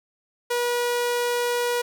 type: tone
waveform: sawtooth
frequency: 483.2 Hz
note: B4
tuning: 38 cents flat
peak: -18 dBFS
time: 0.5-1.82 s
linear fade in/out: 10 ms
effects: none